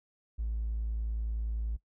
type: tone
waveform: triangle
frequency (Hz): 55.2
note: A1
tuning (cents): +6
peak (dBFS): -27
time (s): 0.38-1.77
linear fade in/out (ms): 20
effects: noise-tail reverb RT60 0.1 s tail -20 dB re dry + tanh soft clip ceiling -27 dBFS